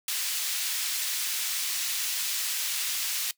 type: high-pass noise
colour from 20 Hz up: pink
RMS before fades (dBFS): -30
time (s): 0.08-3.31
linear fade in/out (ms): 2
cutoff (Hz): 3000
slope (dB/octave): 12
effects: noise-tail reverb RT60 0.1 s tail -19 dB re dry